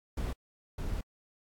brown noise bursts at uneven times, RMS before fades -34 dBFS, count 2, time 0.17-0.33 / 0.78-1.01 s, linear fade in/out 5 ms, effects AAC 64 kbps

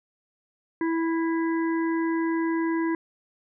harmonic tone with a mistuned harmonic, 328.8 Hz, E4, 4 cents flat, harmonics 1 / 3 / 5 / 6, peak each -23 / -33 / -37 / -39 dBFS, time 0.81-2.95 s, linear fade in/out 2 ms, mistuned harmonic 6, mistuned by +18 cents, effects none

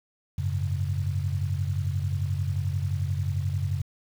sine chord, F# suspended second, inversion none, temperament equal, 92.5 / 103.83 / 138.59 Hz, F#2 / G#2 / C#3, 0 / 0 / 0 cents, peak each -27 / -32 / -30 dBFS, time 0.38-3.82 s, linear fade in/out 5 ms, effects 8-bit

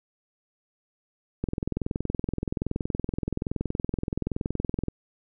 click train, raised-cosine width 3 ms, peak -14 dBFS, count 74, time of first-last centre 1.44-4.883 s, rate 21.2 Hz, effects none

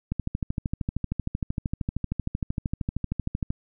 click train, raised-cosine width 5 ms, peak -14 dBFS, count 45, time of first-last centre 0.12-3.505 s, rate 13 Hz, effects none

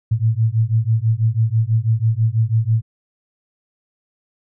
sine beating tone pair, 109.2 / 115.3 Hz, A2 / A#2, -13 / -19 cents, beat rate 6.1 Hz, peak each -17 dBFS, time 0.11-2.82 s, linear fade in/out 10 ms, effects none

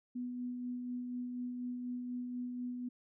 sine tone with tremolo, 246.9 Hz, B3, in tune, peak -36 dBFS, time 0.15-2.89 s, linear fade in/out 10 ms, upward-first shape sine, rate 4.1 Hz, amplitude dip 30%, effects none

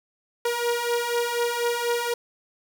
sawtooth beating tone pair, 473 / 477.1 Hz, A#4 / A#4, +25 / +40 cents, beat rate 4.1 Hz, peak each -24 / -21 dBFS, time 0.45-2.14 s, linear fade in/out 5 ms, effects 8-bit

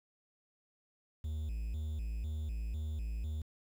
triangle tone with vibrato, 65.41 Hz, C2, in tune, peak -33 dBFS, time 1.24-3.42 s, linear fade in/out 5 ms, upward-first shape square, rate 2 Hz, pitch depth 290 cents each way, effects 10-bit

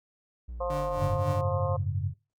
triangle linear sweep, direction down, 61.5 to 39.36 Hz, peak -34 dBFS, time 0.48-1.17 s, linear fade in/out 10 ms
harmonic tone, 176.7 Hz, F3, 21 cents sharp, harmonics 3 / 4 / 5 / 6 / 7, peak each -30 / -37 / -43 / -35 / -45 dBFS, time 0.6-1.77 s, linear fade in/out 10 ms
35% pulse tone with tremolo, 146.83 Hz, D3, in tune, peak -30 dBFS, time 0.7-1.41 s, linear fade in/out 2 ms, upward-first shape triangle, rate 3.7 Hz, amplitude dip 80%
sine chord, F# suspended second, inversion none, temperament equal with one note detuned, 92.5 / 104.37 / 138.59 Hz, F#2 / G#2 / C#3, 0 / +9 / 0 cents, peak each -30 / -32 / -33 dBFS, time 0.96-2.14 s, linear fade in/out 50 ms
effects noise-tail reverb RT60 0.3 s tail -24 dB re dry + Opus 48 kbps

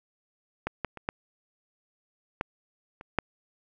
clicks, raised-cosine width 0.5 ms, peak -14 / -14 / -26 / -13 / -13 / -28 / -8 dBFS, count 7, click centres 0.67 / 0.847 / 0.973 / 1.089 / 2.411 / 3.011 / 3.187 s, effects none

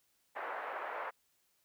pink band-pass noise, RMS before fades -41 dBFS, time 0.35-1.11 s, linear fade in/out 20 ms, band 560 to 1800 Hz, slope 24 dB/octave, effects white hiss -75 dBFS RMS until 1.64 s

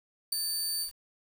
20% pulse tone with ADSR envelope, 4583 Hz, D8, 43 cents flat, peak -17 dBFS, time 0.32-0.92 s, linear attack 8 ms, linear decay 4 ms, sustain -7 dB, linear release 100 ms, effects 8-bit

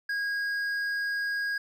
triangle tone with hard clipping, 1639 Hz, G#6, 23 cents flat, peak -29 dBFS, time 0.09-1.58 s, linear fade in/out 5 ms, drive 9 dB, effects none

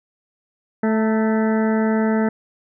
harmonic tone with a mistuned harmonic, 219.3 Hz, A3, 6 cents flat, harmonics 1 / 2 / 3 / 4 / 6 / 7 / 8 / 9, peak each -17 / -23 / -27 / -29 / -33 / -34 / -35 / -36 dBFS, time 0.83-2.29 s, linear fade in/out 5 ms, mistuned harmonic 4, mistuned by +27 cents, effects none

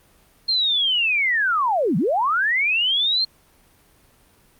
sine linear two-way sweep, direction down then up, 4248 to 144.5 to 4248 Hz, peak -17 dBFS, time 0.48-3.25 s, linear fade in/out 10 ms, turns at 1.97 s, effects pink hiss -56 dBFS RMS until 4.59 s + Opus 32 kbps

